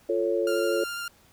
sine chord, F augmented, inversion none, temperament equal with one note detuned, 349.2 / 443.3 / 554.4 Hz, F4 / A4 / C#5, 0 / +13 / 0 cents, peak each -27 dBFS, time 0.09-0.84 s, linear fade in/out 5 ms
sawtooth tone with vibrato, 1396.9 Hz, F6, in tune, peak -28 dBFS, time 0.47-1.08 s, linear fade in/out 2 ms, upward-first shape square, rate 12 Hz, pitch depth 9 cents each way
effects pink hiss -59 dBFS RMS until 1.32 s

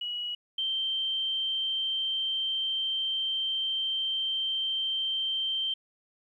sine tone pair in turn, 2917 / 3133 Hz, F#7 / G7, -25 / -2 cents, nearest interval minor second, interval 123 cents, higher second, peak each -31 / -27 dBFS, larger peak second, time 0.01-0.35 / 0.58-5.74 s, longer second, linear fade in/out 5 ms, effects 11-bit

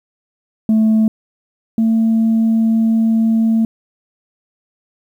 sine tone pair in turn, 219.2 / 224.5 Hz, A3 / A3, -6 / +35 cents, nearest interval unison, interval 41 cents, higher second, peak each -7 / -9 dBFS, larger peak first, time 0.69-1.08 / 1.78-3.65 s, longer second, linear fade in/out 2 ms, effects tanh soft clip ceiling -8 dBFS + 8-bit

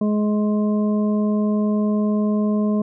harmonic tone, 210.3 Hz, G#3, 22 cents sharp, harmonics 1 / 2 / 3 / 5, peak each -17 / -27 / -29 / -35 dBFS, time 0.01-2.82 s, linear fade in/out 5 ms, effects none

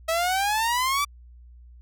sawtooth exponential sweep, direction up, 642 to 1174.7 Hz, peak -18 dBFS, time 0.08-1.05 s, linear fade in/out 10 ms, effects added 60 Hz sine -45 dBFS peak until 1.81 s

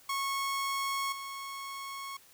sawtooth tone with level steps, 1098 Hz, C#6, 17 cents flat, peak -27 / -35 dBFS, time 0.09-2.17 s, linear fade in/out 5 ms, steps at 1.12 s, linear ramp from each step 5 ms, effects white hiss -59 dBFS RMS until 2.33 s

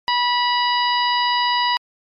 harmonic tone, 975 Hz, B5, 23 cents flat, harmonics 1 / 2 / 3 / 4 / 5, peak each -18 / -24 / -24 / -27 / -26 dBFS, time 0.08-1.77 s, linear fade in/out 0 ms, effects MP3 64 kbps

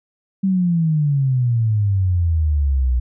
sine exponential sweep, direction down, 195.9 to 60.2 Hz, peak -14 dBFS, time 0.43-3 s, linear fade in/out 10 ms, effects none

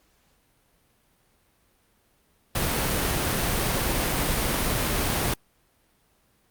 pink noise, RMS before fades -25 dBFS, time 2.55-5.34 s, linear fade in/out 5 ms, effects pink hiss -65 dBFS RMS until 6.5 s + Opus 48 kbps

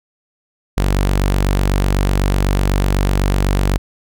sawtooth tone, 48.01 Hz, G1, 35 cents flat, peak -9 dBFS, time 0.77-3.78 s, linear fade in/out 10 ms, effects none

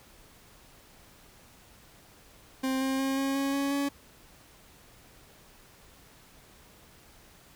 40% pulse tone with pitch steps, 263.3 / 266.2 / 269.1 / 272.1 / 275.1 / 278.2 / 281.2 Hz, C4 / C4 / C4 / C#4 / C#4 / C#4 / C#4, +11 / +30 / +49 / -32 / -13 / +6 / +25 cents, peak -26 dBFS, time 2.63-3.89 s, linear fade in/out 10 ms, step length 180 ms, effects pink hiss -56 dBFS RMS until 7.55 s

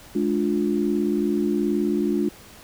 sine chord, D diminished, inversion second, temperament just, 211.4 / 293.7 / 352.4 Hz, Ab3 / D4 / F4, +31 / 0 / +16 cents, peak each -24 dBFS, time 0.15-2.29 s, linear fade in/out 5 ms, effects pink hiss -46 dBFS RMS until 2.63 s

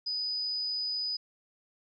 sine tone, 4978 Hz, D#8, in tune, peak -30 dBFS, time 0.06-1.17 s, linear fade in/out 10 ms, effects none

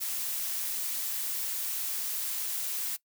blue noise, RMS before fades -33 dBFS, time 0-2.97 s, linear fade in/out 20 ms, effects noise-tail reverb RT60 0.1 s tail -20 dB re dry

